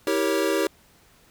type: chord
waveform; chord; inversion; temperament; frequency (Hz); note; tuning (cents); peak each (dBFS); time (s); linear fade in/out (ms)
square; E diminished seventh; none; equal with one note detuned; 323 / 392 / 466.2 / 554.4; E4 / G4 / Bb4 / Db5; -35 / 0 / 0 / 0; -27 / -26 / -29 / -28; 0.07-0.67; 2
effects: pink hiss -57 dBFS RMS until 1.3 s